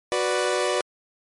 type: chord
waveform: sawtooth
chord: B minor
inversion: second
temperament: equal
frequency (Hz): 370 / 493.9 / 587.3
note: F#4 / B4 / D5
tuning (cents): 0 / 0 / 0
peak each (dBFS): -22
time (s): 0.12-0.81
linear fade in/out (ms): 0
effects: MP3 48 kbps